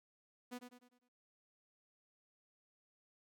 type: tone with echo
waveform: sawtooth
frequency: 246.9 Hz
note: B3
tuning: in tune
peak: -40 dBFS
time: 0.51-0.59 s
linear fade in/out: 20 ms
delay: 100 ms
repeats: 5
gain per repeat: -7 dB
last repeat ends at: 1.09 s
effects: none